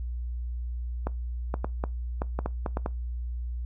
clicks, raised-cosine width 1 ms, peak -15 dBFS, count 10, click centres 1.07 / 1.541 / 1.645 / 1.839 / 2.219 / 2.39 / 2.46 / 2.662 / 2.771 / 2.861 s, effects noise-tail reverb RT60 0.2 s tail -21 dB re dry + added 60 Hz sine -30 dBFS peak until 3.65 s

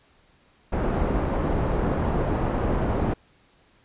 pink low-pass noise, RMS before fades -24 dBFS, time 0.72-3.14 s, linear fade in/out 10 ms, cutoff 900 Hz, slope 12 dB/octave, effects pink hiss -60 dBFS RMS until 3.84 s + resampled to 8000 Hz

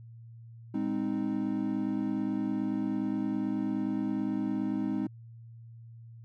triangle chord, Ab major, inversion none, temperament equal with one note detuned, 204.1 / 261.6 / 311.1 Hz, Ab3 / C4 / Eb4, -30 / 0 / 0 cents, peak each -31 dBFS, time 0.74-5.07 s, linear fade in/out 5 ms, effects added 115 Hz sine -46 dBFS peak until 6.24 s

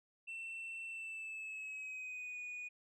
sine tone with pitch glide, 2688 to 2465 Hz, E7 to D#7, +33 to -17 cents, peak -40 dBFS, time 0.27-2.69 s, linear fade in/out 20 ms, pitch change -150 cents, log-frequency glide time 0.88-2.39 s, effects tanh soft clip ceiling -42 dBFS

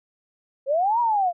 sine linear two-way sweep, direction up then down, 517 to 972 to 674 Hz, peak -18 dBFS, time 0.66-1.33 s, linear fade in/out 50 ms, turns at 1 s, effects none

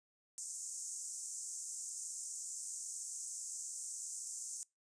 white band-pass noise, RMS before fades -45 dBFS, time 0.38-4.63 s, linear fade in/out 0 ms, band 6300 to 8700 Hz, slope 48 dB/octave, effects noise-tail reverb RT60 0.2 s tail -23 dB re dry + resampled to 22050 Hz

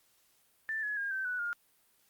sine tone with pitch steps, 1770 / 1693 / 1619.4 / 1548.9 / 1481.5 / 1417.1 Hz, A6 / G#6 / G#6 / G6 / F#6 / F6, +10 / +33 / -44 / -21 / +2 / +25 cents, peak -32 dBFS, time 0.69-1.53 s, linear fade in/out 0 ms, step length 140 ms, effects white hiss -69 dBFS RMS until 2.09 s + Opus 48 kbps

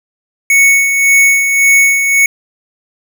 square tone with tremolo, 2217 Hz, C#7, in tune, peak -5 dBFS, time 0.5-2.26 s, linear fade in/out 2 ms, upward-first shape sine, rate 1.8 Hz, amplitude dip 50%, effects none

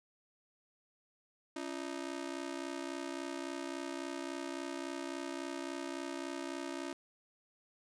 sawtooth ring-modulated tone, 310 Hz, D#4, 6 cents flat, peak -32 dBFS, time 1.56-6.93 s, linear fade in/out 2 ms, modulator 31.8 Hz, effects resampled to 22050 Hz

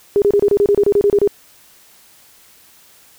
sine tone bursts, 406.6 Hz, G#4, 37 cents flat, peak -9 dBFS, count 13, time 0.16-1.275 s, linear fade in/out 0 ms, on 59 ms, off 29 ms, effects white hiss -48 dBFS RMS until 3.18 s

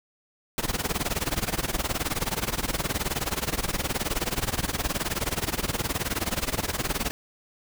pink noise with tremolo, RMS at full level -25 dBFS, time 0.58-7.11 s, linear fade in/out 0 ms, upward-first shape sine, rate 19 Hz, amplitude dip 90%, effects none

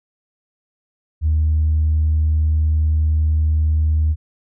sine tone, 77.6 Hz, D#2, 4 cents flat, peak -12 dBFS, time 1.21-4.16 s, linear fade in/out 50 ms, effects tanh soft clip ceiling -10 dBFS

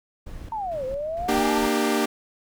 brown noise with tremolo, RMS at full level -37 dBFS, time 0.26-1.68 s, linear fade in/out 10 ms, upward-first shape square, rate 2.2 Hz, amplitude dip 60%
sine linear two-way sweep, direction down then up, 920 to 507 to 920 Hz, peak -26 dBFS, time 0.52-1.65 s, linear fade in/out 2 ms, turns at 0.85 s
sawtooth chord, G minor, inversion first, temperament equal with one note detuned, 233.1 / 300.4 / 392 Hz, Bb3 / D4 / G4, 0 / +39 / 0 cents, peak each -21 dBFS, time 1.28-2.06 s, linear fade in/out 10 ms
effects none

